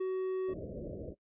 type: tone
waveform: triangle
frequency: 375 Hz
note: F#4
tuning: 23 cents sharp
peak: -29 dBFS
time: 0-0.54 s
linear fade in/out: 10 ms
type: low-pass noise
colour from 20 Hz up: white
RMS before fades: -42 dBFS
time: 0.47-1.15 s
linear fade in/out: 50 ms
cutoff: 610 Hz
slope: 96 dB/octave
effects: noise-tail reverb RT60 0.1 s tail -19 dB re dry + resampled to 8000 Hz